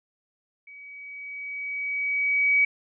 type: tone with level ramp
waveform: sine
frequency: 2270 Hz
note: C#7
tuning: 41 cents sharp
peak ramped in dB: -43 to -16 dBFS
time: 0.67-2.65 s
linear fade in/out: 5 ms
effects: none